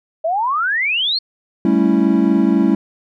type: exponential sweep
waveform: sine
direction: up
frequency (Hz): 622 to 4435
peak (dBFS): -15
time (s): 0.24-1.19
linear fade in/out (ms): 10
type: chord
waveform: triangle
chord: A dominant seventh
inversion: third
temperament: equal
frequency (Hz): 196 / 220 / 277.2 / 329.6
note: G3 / A3 / C#4 / E4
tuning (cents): 0 / 0 / 0 / 0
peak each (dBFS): -15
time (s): 1.65-2.75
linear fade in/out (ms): 2
effects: none